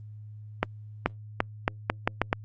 accelerating click train, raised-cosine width 0.5 ms, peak -7 dBFS, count 8, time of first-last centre 0.63-2.329 s, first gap 430 ms, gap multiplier 0.8, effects added 106 Hz sine -41 dBFS peak until 2.44 s + Opus 24 kbps

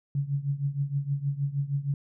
sine tone with tremolo, 140.8 Hz, C#3, 27 cents sharp, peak -22 dBFS, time 0.15-1.94 s, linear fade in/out 2 ms, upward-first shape triangle, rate 6.4 Hz, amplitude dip 90%, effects none

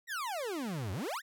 40% pulse exponential two-way sweep, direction down then up, 1975.5 to 87.31 to 1975.5 Hz, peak -34 dBFS, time 0.07-1.22 s, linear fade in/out 50 ms, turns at 0.92 s, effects none

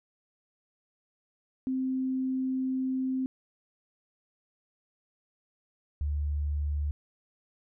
sine tone pair in turn, 260.7 / 73.34 Hz, C4 / D2, -6 / -2 cents, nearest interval octave + minor seventh, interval 2196 cents, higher first, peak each -27 dBFS, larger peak neither, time 1.67-3.26 / 6.01-6.91 s, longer first, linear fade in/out 0 ms, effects none

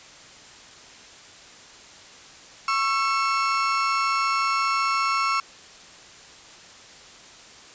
35% pulse tone pair together, 1100.3 / 1335 Hz, C#6 / E6, -13 / +22 cents, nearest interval minor third, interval 335 cents, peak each -22 dBFS, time 2.68-5.4 s, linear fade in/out 2 ms, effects white hiss -46 dBFS RMS until 7.74 s + resampled to 16000 Hz

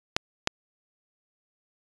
clicks, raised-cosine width 0.2 ms, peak -4 dBFS, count 2, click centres 0.165 / 0.474 s, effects resampled to 22050 Hz

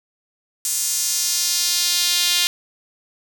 sawtooth tone with high-pass filter sweep, 351.5 Hz, F4, 11 cents sharp, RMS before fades -20 dBFS, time 0.65-2.47 s, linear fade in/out 0 ms, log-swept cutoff 7500 to 3400 Hz, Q 1.7, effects none

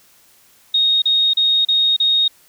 sine tone bursts, 3729 Hz, A#7, in tune, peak -12 dBFS, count 5, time 0.74-2.28 s, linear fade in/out 5 ms, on 280 ms, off 35 ms, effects white hiss -52 dBFS RMS until 2.48 s

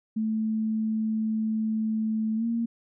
sine tone with pitch glide, 219.1 to 231.6 Hz, A3 to A#3, -7 to -11 cents, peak -24 dBFS, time 0.16-2.66 s, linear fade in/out 10 ms, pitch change +96 cents, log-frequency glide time 2.36-2.45 s, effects none

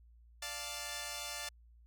5% pulse chord, D minor, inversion none, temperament equal, 587.3 / 698.5 / 880 Hz, D5 / F5 / A5, 0 / 0 / 0 cents, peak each -33 dBFS, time 0.42-1.49 s, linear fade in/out 5 ms, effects added 58 Hz sine -58 dBFS peak until 1.86 s

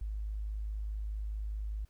sine tone, 52.4 Hz, G#1, 16 cents sharp, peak -34 dBFS, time 0.01-1.85 s, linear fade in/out 5 ms, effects pink hiss -72 dBFS RMS until 1.89 s

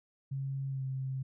sine tone with pitch glide, 136 to 132.59 Hz, C#3 to C3, -33 to +23 cents, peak -33 dBFS, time 0.31-1.23 s, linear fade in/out 10 ms, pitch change -44 cents, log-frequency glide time 0.69-0.83 s, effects none

